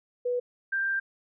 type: tone pair in turn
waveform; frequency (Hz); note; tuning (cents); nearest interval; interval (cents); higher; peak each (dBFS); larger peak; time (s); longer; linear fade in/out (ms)
sine; 491.3 / 1581.6; B4 / G6; -9 / +15; octave + minor sixth; 2024; second; -25; neither; 0.25-0.4 / 0.72-1; second; 10
effects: none